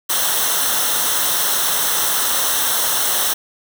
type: noise with comb filter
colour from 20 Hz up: white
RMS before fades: -18 dBFS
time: 0.09-3.34 s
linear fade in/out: 10 ms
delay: 0.42 ms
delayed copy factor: -0.7
effects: none